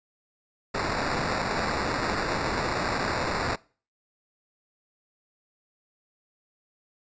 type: noise with sample-and-hold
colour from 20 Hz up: blue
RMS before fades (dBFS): -28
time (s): 0.74-3.56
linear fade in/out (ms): 10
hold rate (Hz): 3150
effects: noise-tail reverb RT60 0.4 s tail -23 dB re dry + resampled to 16000 Hz